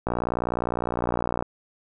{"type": "click train", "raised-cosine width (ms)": 1, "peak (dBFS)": -11, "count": 82, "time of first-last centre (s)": [0.07, 1.425], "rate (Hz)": 59.8, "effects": []}